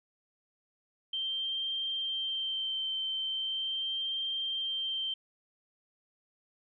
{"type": "tone with vibrato", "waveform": "sine", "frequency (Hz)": 3136, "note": "G7", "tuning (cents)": 0, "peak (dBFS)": -31, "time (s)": [1.13, 5.14], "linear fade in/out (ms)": 5, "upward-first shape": "sine", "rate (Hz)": 0.39, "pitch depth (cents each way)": 15, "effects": []}